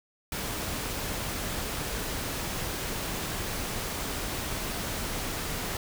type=noise; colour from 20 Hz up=pink; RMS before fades=-33 dBFS; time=0.32-5.77 s; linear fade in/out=2 ms; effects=none